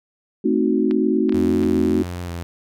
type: chord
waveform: sine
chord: A diminished seventh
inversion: none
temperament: equal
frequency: 220 / 261.6 / 311.1 / 370 Hz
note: A3 / C4 / Eb4 / Gb4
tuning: 0 / 0 / 0 / 0 cents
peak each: -21 dBFS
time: 0.44-2.03 s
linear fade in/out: 10 ms
type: clicks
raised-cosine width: 0.3 ms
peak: -17 dBFS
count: 4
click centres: 0.911 / 1.294 / 1.324 / 1.634 s
type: tone with vibrato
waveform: sawtooth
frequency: 87 Hz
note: F2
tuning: 6 cents flat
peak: -23 dBFS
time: 1.34-2.43 s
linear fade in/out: 0 ms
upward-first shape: square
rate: 1.6 Hz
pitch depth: 28 cents each way
effects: none